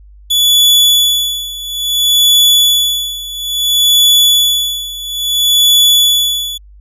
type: tone with tremolo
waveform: 40% pulse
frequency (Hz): 3431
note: A7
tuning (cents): -44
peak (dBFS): -4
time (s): 0.3-6.58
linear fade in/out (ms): 10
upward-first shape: sine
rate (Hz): 0.59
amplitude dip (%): 85
effects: added 50 Hz sine -36 dBFS peak until 6.8 s